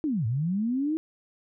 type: linear two-way sweep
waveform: sine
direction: down then up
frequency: 325.2 to 104.5 to 325.2 Hz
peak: -24 dBFS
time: 0.04-0.97 s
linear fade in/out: 0 ms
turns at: 0.26 s
effects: none